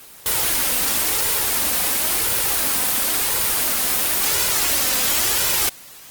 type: noise with flanger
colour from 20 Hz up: white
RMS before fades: -19 dBFS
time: 0.26-5.69 s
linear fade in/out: 0 ms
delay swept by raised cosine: 2 to 4 ms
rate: 0.96 Hz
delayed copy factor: +0.5
effects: white hiss -42 dBFS RMS until 6.1 s + Opus 24 kbps